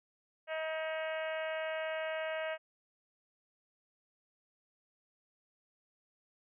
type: harmonic tone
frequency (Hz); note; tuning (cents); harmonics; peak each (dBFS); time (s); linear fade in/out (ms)
317.2; D#4; +33; 2 / 3 / 4 / 5 / 6 / 7 / 8 / 9 / 10; -36 / -48 / -48 / -44 / -46 / -47 / -50 / -50 / -61; 0.47-2.58; 50
effects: none